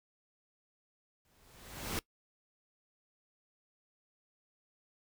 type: noise with exponential growth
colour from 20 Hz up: pink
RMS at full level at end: -34 dBFS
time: 1.25-1.99 s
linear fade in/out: 0 ms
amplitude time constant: 160 ms
effects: noise-tail reverb RT60 0.1 s tail -22 dB re dry